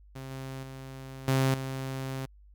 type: tone with level steps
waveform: sawtooth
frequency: 133 Hz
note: C3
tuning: 29 cents sharp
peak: -35 / -33 / -37 / -19 / -29 dBFS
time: 0.15-2.26 s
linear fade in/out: 10 ms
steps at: 0.31 / 0.63 / 1.28 / 1.54 s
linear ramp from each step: 2 ms
effects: added 50 Hz sine -52 dBFS peak until 2.54 s